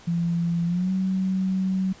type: tone with pitch glide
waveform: sine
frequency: 170 to 188.63 Hz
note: F3 to F#3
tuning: -46 to +34 cents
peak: -21 dBFS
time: 0.07-1.93 s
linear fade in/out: 10 ms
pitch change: +180 cents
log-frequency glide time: 0.66-0.91 s
effects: pink hiss -49 dBFS RMS until 2 s + resampled to 16000 Hz